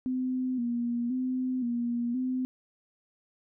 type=tone with vibrato; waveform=sine; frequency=246.9 Hz; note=B3; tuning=in tune; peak=-27 dBFS; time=0.06-2.45 s; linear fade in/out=0 ms; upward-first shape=square; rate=0.96 Hz; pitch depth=62 cents each way; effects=none